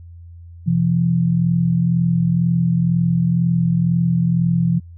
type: tone pair together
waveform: sine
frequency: 128.36 / 170.4 Hz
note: C3 / F3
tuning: -33 / -42 cents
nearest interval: perfect fourth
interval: 491 cents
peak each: -19 / -15 dBFS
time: 0.66-4.8 s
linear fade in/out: 20 ms
effects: added 85 Hz sine -36 dBFS peak until 4.97 s